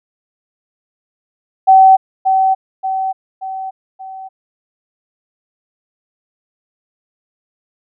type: tone with echo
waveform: sine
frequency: 764 Hz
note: G5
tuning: 45 cents flat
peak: -3 dBFS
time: 1.67-1.97 s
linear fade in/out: 20 ms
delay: 580 ms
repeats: 4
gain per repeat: -6 dB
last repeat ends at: 4.29 s
effects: none